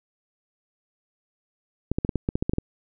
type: clicks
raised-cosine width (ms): 3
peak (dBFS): -10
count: 11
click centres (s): 1.916 / 1.985 / 2.049 / 2.092 / 2.157 / 2.289 / 2.355 / 2.425 / 2.495 / 2.535 / 2.584
effects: none